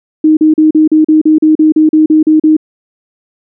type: tone bursts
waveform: sine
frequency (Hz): 311.1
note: D#4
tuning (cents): 0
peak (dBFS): -3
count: 14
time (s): 0.24-2.567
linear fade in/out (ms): 5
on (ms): 130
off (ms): 39
effects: none